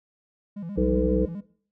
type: tone with vibrato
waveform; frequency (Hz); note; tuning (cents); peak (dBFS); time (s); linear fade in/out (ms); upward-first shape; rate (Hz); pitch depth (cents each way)
triangle; 185; F#3; 0; -30; 0.56-1.41; 10; square; 7.6; 170
type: harmonic tone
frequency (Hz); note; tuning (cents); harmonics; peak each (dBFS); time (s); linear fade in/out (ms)
62.7; B1; +27; 1 / 3 / 5 / 7 / 8; -26 / -26 / -26 / -26 / -26; 0.77-1.26; 10
effects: noise-tail reverb RT60 0.5 s tail -18 dB re dry